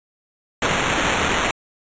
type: noise with sample-and-hold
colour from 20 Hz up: violet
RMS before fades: -20 dBFS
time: 0.62-1.51 s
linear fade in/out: 2 ms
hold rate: 4900 Hz
effects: resampled to 16000 Hz